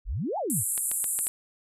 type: exponential two-way sweep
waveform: sine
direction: up then down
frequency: 34.66 to 880 to 83.2 Hz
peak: -27 dBFS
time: 0.05-0.64 s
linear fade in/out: 50 ms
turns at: 0.38 s
type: band-pass noise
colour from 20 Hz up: white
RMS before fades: -29 dBFS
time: 0.5-1.28 s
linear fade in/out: 0 ms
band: 7600 to 12000 Hz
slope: 96 dB/octave
type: clicks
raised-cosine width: 0.2 ms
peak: -20 dBFS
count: 5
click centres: 0.778 / 0.915 / 1.042 / 1.189 / 1.269 s
effects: none